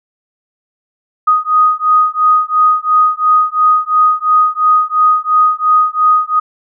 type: beating tone pair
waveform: sine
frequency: 1244.5 / 1247.4 Hz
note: D#6 / D#6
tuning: 0 / +4 cents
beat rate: 2.9 Hz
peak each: -11 dBFS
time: 1.27-6.4 s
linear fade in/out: 10 ms
effects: none